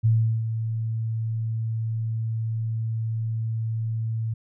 sine tone with ADSR envelope, 112.3 Hz, A2, 36 cents sharp, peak -15 dBFS, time 0.03-4.34 s, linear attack 25 ms, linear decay 370 ms, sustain -9 dB, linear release 8 ms, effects none

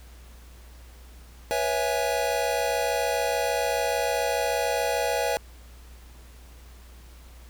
square chord, C# minor seventh, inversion third, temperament equal with one note detuned, 487.6 / 554.4 / 659.3 / 830.6 Hz, B4 / C#5 / E5 / G#5, -22 / 0 / 0 / 0 cents, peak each -30 dBFS, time 1.51-5.37 s, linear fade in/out 0 ms, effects added 60 Hz sine -45 dBFS peak until 7.49 s + pink hiss -54 dBFS RMS until 7.49 s

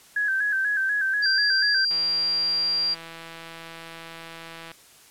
sine tone with vibrato, 1614 Hz, G#6, 50 cents flat, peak -21 dBFS, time 0.16-1.85 s, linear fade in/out 5 ms, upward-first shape square, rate 4.1 Hz, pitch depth 63 cents each way
sine tone, 4750 Hz, D8, 19 cents sharp, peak -21 dBFS, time 1.22-2.95 s, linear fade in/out 20 ms
click train, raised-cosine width 0.3 ms, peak -24 dBFS, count 464, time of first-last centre 1.91-4.716 s, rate 165 Hz
effects white hiss -52 dBFS RMS until 5.1 s + low-pass 12000 Hz 12 dB/octave

